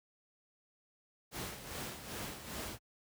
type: noise with tremolo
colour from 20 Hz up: pink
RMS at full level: -41 dBFS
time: 1.31-2.79 s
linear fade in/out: 50 ms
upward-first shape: sine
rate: 2.5 Hz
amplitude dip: 60%
effects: high-pass 60 Hz 12 dB/octave